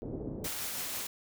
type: low-pass noise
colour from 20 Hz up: white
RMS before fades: -39 dBFS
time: 0.02-0.47 s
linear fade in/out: 0 ms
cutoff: 450 Hz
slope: 24 dB/octave
type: noise with tremolo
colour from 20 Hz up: white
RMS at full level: -36 dBFS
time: 0.44-1.07 s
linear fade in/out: 5 ms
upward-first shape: triangle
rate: 6.2 Hz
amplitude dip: 25%
effects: none